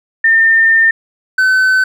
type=tone pair in turn; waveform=sine / triangle; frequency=1808 / 1520.3 Hz; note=A6 / F#6; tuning=+47 / +47 cents; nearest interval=minor third; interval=300 cents; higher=first; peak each=-6 dBFS; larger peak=neither; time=0.24-0.91 / 1.38-1.84 s; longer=first; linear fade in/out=5 ms; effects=none